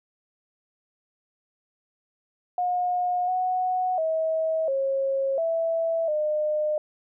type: tone with pitch steps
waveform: sine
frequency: 719 / 737 / 641 / 542 / 659 / 607 Hz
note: F#5 / F#5 / E5 / C#5 / E5 / D#5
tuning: -50 / -7 / -49 / -39 / -1 / -43 cents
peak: -22 dBFS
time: 2.58-6.78 s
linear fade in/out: 2 ms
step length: 700 ms
effects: none